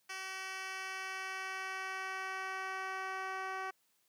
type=tone with band-pass filter sweep; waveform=10% pulse; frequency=380 Hz; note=F#4; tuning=46 cents sharp; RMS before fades=-41 dBFS; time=0.09-3.71 s; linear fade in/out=10 ms; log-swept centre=3500 to 1000 Hz; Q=0.74; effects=white hiss -75 dBFS RMS until 4.08 s + high-pass 100 Hz 12 dB/octave